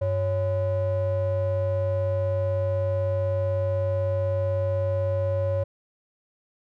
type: ring-modulated tone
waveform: triangle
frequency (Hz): 229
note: A#3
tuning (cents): -31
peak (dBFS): -17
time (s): 0.01-5.64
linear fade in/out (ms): 10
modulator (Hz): 326
effects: none